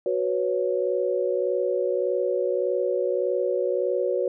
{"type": "chord", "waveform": "sine", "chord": "F# suspended fourth", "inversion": "none", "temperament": "just", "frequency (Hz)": [370, 493.3, 555], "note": ["F#4", "B4", "C#5"], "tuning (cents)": [0, -2, 2], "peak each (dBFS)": -26, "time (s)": [0.06, 4.28], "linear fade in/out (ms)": 2, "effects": []}